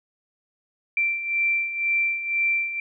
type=beating tone pair; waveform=sine; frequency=2349 / 2351 Hz; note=D7 / D7; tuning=0 / +1 cents; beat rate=2 Hz; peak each=-28 / -22 dBFS; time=0.97-2.8 s; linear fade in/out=2 ms; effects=none